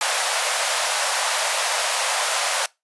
pink high-pass noise, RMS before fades -22 dBFS, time 0.01-2.66 s, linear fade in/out 2 ms, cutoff 560 Hz, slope 48 dB/octave, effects noise-tail reverb RT60 0.2 s tail -22 dB re dry + resampled to 24000 Hz

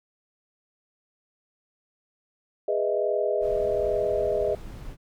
sine chord, E major seventh, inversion first, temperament just, 412 / 494.4 / 618.1 / 659.3 Hz, G#4 / B4 / D#5 / E5, -14 / +2 / -12 / 0 cents, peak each -27 / -29 / -26 / -31 dBFS, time 2.68-4.55 s, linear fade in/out 5 ms
brown noise, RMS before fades -39 dBFS, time 3.4-4.97 s, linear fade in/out 50 ms
effects none

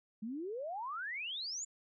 sine exponential sweep, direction up, 205.9 to 7290 Hz, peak -38 dBFS, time 0.22-1.65 s, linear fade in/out 10 ms, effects none

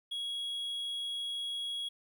triangle tone, 3322 Hz, G#7, in tune, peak -33 dBFS, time 0.11-1.89 s, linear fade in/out 10 ms, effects 12-bit

